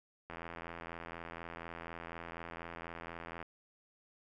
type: click train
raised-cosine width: 0.5 ms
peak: -29 dBFS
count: 264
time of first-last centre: 0.3-3.427 s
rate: 84.1 Hz
effects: none